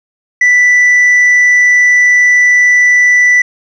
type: tone with tanh clipping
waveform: sine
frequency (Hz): 1975.5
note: B6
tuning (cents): 0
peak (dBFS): -5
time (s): 0.41-3.42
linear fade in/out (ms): 5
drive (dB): 2
effects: none